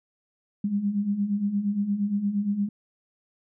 sine beating tone pair, 196.9 / 205.5 Hz, G3 / G#3, +8 / -18 cents, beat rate 8.6 Hz, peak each -30 / -24 dBFS, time 0.64-2.69 s, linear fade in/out 5 ms, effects none

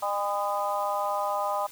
harmonic tone with a mistuned harmonic, 202.2 Hz, G#3, 46 cents flat, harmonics 3 / 4 / 5 / 6, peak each -31 / -30 / -31 / -33 dBFS, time 0.02-1.67 s, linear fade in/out 10 ms, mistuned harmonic 6, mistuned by +32 cents, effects white hiss -48 dBFS RMS until 1.71 s

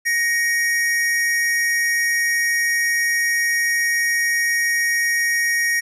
square tone pair together, 1874.4 / 2247 Hz, A#6 / C#7, +9 / +23 cents, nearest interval minor third, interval 314 cents, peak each -18 / -28 dBFS, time 0.05-5.81 s, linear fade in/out 20 ms, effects resampled to 32000 Hz

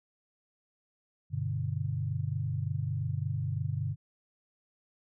sine chord, G major, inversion none, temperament equal, 98 / 123.47 / 146.83 Hz, G2 / B2 / D3, 0 / 0 / 0 cents, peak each -34 dBFS, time 1.3-3.96 s, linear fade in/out 50 ms, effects none

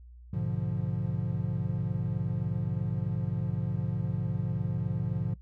triangle chord, G# diminished seventh, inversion none, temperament equal, 103.83 / 123.47 / 146.83 / 174.61 Hz, G#2 / B2 / D3 / F3, 0 / 0 / 0 / 0 cents, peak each -32 dBFS, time 0.33-5.34 s, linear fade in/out 5 ms, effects noise-tail reverb RT60 0.1 s tail -19 dB re dry + added 60 Hz sine -47 dBFS peak until 5.41 s

